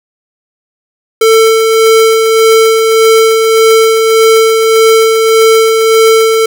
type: tone with tremolo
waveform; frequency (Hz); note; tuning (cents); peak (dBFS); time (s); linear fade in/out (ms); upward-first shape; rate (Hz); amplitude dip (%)
square; 446.2; A4; +24; -3; 1.21-6.46; 5; sine; 1.7; 35
effects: none